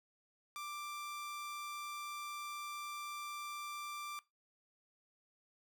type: tone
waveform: sawtooth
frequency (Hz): 1179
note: D6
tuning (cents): +6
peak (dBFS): -39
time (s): 0.56-4.19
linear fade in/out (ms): 0
effects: noise-tail reverb RT60 0.2 s tail -19 dB re dry